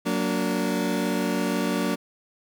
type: chord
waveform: 30% pulse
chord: Gb augmented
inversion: none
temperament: just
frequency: 185 / 231.2 / 289.1 Hz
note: Gb3 / Bb3 / D4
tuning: 0 / -14 / -27 cents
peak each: -25 dBFS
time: 0.05-1.96 s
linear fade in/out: 20 ms
effects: none